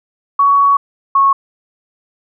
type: tone pair in turn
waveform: sine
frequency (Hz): 1122 / 1100.2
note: C#6 / C#6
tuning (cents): +21 / -13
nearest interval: unison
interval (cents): 34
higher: first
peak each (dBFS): -7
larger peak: neither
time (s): 0.39-0.77 / 1.15-1.33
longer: first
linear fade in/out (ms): 5
effects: none